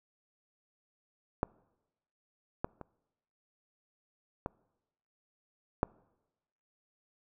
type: clicks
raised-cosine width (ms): 1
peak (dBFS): -14 / -17 / -29 / -20 / -12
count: 5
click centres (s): 1.431 / 2.645 / 2.813 / 4.461 / 5.831
effects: noise-tail reverb RT60 1.0 s tail -25 dB re dry